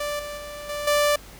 sawtooth tone with level steps, 587.3 Hz, D5, in tune, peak -22 / -28 / -31 / -24 / -14 dBFS, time 0-1.16 s, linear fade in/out 5 ms, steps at 0.19 / 0.37 / 0.69 / 0.87 s, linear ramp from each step 5 ms, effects added 50 Hz sine -46 dBFS peak until 1.39 s + pink hiss -46 dBFS RMS until 1.39 s

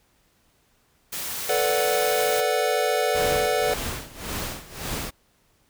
white noise, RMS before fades -31 dBFS, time 1.12-2.41 s, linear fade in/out 10 ms
square chord, B minor seventh, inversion third, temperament equal with one note detuned, 440 / 493.9 / 582.3 / 740 Hz, A4 / B4 / D5 / F#5, 0 / 0 / -15 / 0 cents, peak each -27 dBFS, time 1.49-3.74 s, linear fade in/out 5 ms
pink noise with tremolo, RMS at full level -29 dBFS, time 3.14-5.11 s, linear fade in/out 20 ms, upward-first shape sine, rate 1.8 Hz, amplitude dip 85%
effects pink hiss -64 dBFS RMS until 5.69 s

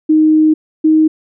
sine tone pair in turn, 311.1 / 313.3 Hz, D#4 / D#4, 0 / +12 cents, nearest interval unison, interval 12 cents, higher second, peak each -6 dBFS, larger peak neither, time 0.09-0.54 / 0.84-1.08 s, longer first, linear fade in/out 10 ms, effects none

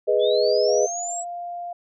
sine chord, G# minor, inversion none, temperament equal, 415.3 / 493.9 / 622.3 Hz, G#4 / B4 / D#5, 0 / 0 / 0 cents, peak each -21 dBFS, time 0.07-0.87 s, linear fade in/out 20 ms
sine linear sweep, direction up, 3322 to 7890 Hz, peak -28 dBFS, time 0.19-1.25 s, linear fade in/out 50 ms
sine tone, 699 Hz, F5, 1 cent sharp, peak -29 dBFS, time 0.68-1.73 s, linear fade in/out 5 ms
effects none

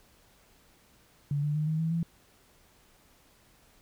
sine tone with pitch steps, 143.8 / 148.18 / 152.7 / 157.36 / 162.16 / 167.1 Hz, D3 / D3 / D#3 / D#3 / E3 / E3, -36 / +16 / -32 / +20 / -28 / +24 cents, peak -26 dBFS, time 1.31-2.03 s, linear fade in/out 2 ms, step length 120 ms, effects pink hiss -62 dBFS RMS until 3.81 s

